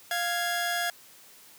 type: tone pair together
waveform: sawtooth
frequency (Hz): 698.5 / 1661.3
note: F5 / G#6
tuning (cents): 0 / 0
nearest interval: octave + minor third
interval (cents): 1500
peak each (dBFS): -26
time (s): 0.11-0.9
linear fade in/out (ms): 2
effects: white hiss -53 dBFS RMS until 1.58 s + high-pass 100 Hz 12 dB/octave